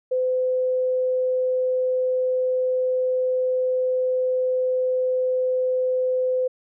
sine tone, 510 Hz, C5, 44 cents flat, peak -19 dBFS, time 0.11-6.48 s, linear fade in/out 10 ms, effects none

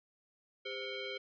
sine tone with frequency modulation, 1318.5 Hz, E6, in tune, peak -38 dBFS, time 0.65-1.18 s, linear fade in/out 10 ms, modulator 918 Hz, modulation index 2.6, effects resampled to 11025 Hz

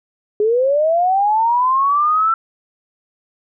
sine linear sweep, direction up, 410 to 1345 Hz, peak -12 dBFS, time 0.4-2.34 s, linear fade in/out 2 ms, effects none

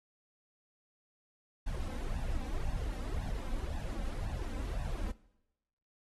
brown noise with flanger, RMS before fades -36 dBFS, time 1.66-5.12 s, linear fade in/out 10 ms, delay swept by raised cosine 1.1 to 3.9 ms, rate 1.9 Hz, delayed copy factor +0.9, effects noise-tail reverb RT60 0.9 s tail -20 dB re dry + AAC 32 kbps

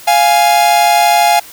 45% pulse tone pair together, 698.5 / 830.7 Hz, F5 / G#5, 0 / 0 cents, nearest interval minor third, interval 300 cents, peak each -10 dBFS, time 0.07-1.4 s, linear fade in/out 10 ms, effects white hiss -35 dBFS RMS until 1.52 s

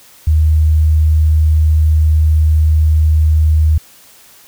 sine tone, 77.78 Hz, D#2, in tune, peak -7 dBFS, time 0.27-3.78 s, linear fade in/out 5 ms, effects white hiss -43 dBFS RMS until 4.47 s

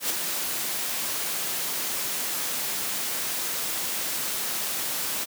white noise with ADSR envelope, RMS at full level -24 dBFS, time 0-5.26 s, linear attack 100 ms, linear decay 8 ms, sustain -5 dB, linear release 31 ms, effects high-pass 150 Hz 12 dB/octave

